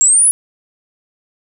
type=exponential sweep; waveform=sine; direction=up; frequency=7400 to 10548 Hz; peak=-7 dBFS; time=0.01-0.31 s; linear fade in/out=0 ms; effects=none